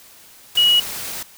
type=tone in noise; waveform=sine; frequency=2910 Hz; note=F#7; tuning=29 cents flat; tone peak=-11 dBFS; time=0.57-0.8 s; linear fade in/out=5 ms; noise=white; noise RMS=-29 dBFS; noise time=0.55-1.23 s; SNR=+15 dB; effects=white hiss -46 dBFS RMS until 1.37 s